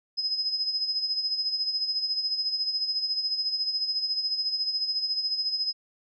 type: tone with tremolo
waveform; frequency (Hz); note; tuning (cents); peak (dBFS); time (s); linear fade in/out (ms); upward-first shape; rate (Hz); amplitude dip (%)
sine; 5070; D#8; +32; -23; 0.17-5.73; 20; sine; 14; 60
effects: none